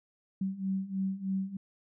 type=beating tone pair; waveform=sine; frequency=190 / 193.2 Hz; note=F#3 / G3; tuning=+46 / -25 cents; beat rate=3.2 Hz; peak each=-35 / -32 dBFS; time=0.41-1.57 s; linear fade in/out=5 ms; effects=none